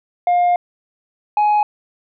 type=tone pair in turn; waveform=sine; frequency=708 / 838.3 Hz; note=F5 / G#5; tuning=+23 / +16 cents; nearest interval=minor third; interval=293 cents; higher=second; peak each=-9 dBFS; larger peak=neither; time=0.27-0.56 / 1.37-1.63 s; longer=first; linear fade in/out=2 ms; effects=tanh soft clip ceiling -11 dBFS